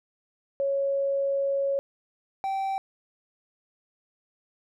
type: tone pair in turn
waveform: sine / triangle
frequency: 553 / 776.5 Hz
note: C#5 / G5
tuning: -4 / -17 cents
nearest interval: tritone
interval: 587 cents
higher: second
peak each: -23 / -24 dBFS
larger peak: first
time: 0.6-1.79 / 2.44-2.78 s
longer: first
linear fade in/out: 0 ms
effects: none